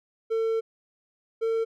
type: tone pair in turn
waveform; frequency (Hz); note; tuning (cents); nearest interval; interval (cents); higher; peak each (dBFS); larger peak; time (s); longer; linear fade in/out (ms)
triangle; 450 / 452.1; A4 / A4; +39 / +47; unison; 8; second; -21; neither; 0.3-0.61 / 1.41-1.65; first; 20
effects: none